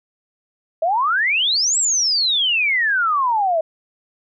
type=exponential two-way sweep; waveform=sine; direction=up then down; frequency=622 to 7902 to 622 Hz; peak=-15 dBFS; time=0.82-3.61 s; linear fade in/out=5 ms; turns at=1.78 s; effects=none